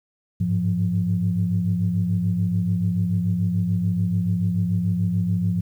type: tone cluster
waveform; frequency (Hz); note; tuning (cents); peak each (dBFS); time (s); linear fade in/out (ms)
sine; 99.5 / 106.4 / 175.4; G2 / G#2 / F3; +26 / +42 / +8; -25 / -24 / -21; 0.4-5.61; 10
effects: tanh soft clip ceiling -10 dBFS + 9-bit